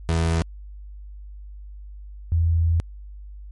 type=tone pair in turn; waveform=30% pulse / sine; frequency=82.41 / 83.08 Hz; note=E2 / E2; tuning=0 / +14 cents; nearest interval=unison; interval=14 cents; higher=second; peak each=-16 dBFS; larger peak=neither; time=0.09-0.42 / 2.32-2.8 s; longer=second; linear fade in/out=0 ms; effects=added 50 Hz sine -36 dBFS peak until 3.51 s + MP3 48 kbps